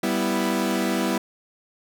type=chord; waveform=sawtooth; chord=E minor; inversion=first; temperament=equal; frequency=196 / 246.9 / 329.6 Hz; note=G3 / B3 / E4; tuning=0 / 0 / 0 cents; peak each=-22 dBFS; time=0.03-1.18 s; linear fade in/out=5 ms; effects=none